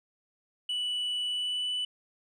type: tone with pitch glide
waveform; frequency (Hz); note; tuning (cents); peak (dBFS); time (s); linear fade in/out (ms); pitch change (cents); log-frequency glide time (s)
sine; 2960 to 2981; F#7 to F#7; 0 to +12; -26; 0.69-1.85; 5; +12; 1.27-1.71
effects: tanh soft clip ceiling -28 dBFS